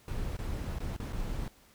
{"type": "noise with dropouts", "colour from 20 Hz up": "brown", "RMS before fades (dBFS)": -35, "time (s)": [0.08, 1.48], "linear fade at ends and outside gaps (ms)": 1, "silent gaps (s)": [[0.368, 0.389], [0.786, 0.803], [0.965, 1], [1.125, 1.131]], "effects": ["pink hiss -61 dBFS RMS until 1.74 s"]}